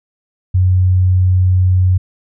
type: tone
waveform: sine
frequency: 92 Hz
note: F#2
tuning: 9 cents flat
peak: -8 dBFS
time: 0.54-1.98 s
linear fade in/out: 10 ms
effects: none